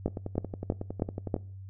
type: two click trains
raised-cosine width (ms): 2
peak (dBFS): -21 / -13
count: 15 / 5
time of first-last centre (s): 0.08-1.364 / 0.06-1.342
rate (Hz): 10.9 / 3.12
effects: noise-tail reverb RT60 0.5 s tail -23 dB re dry + added 96 Hz sine -41 dBFS peak until 1.69 s